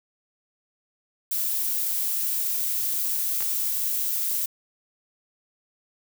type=noise; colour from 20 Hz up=violet; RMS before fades=-26 dBFS; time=1.31-4.46 s; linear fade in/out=5 ms
type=clicks; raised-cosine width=0.2 ms; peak=-18 dBFS; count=2; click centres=3.406 / 3.424 s
effects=none